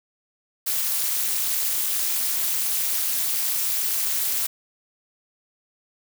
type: noise with amplitude modulation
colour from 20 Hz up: blue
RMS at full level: -20 dBFS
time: 0.66-4.47 s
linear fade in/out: 10 ms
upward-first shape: sine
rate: 296 Hz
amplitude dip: 95%
effects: none